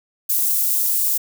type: high-pass noise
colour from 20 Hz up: white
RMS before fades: -19 dBFS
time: 0.29-1.18 s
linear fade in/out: 10 ms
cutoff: 11000 Hz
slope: 12 dB/octave
effects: none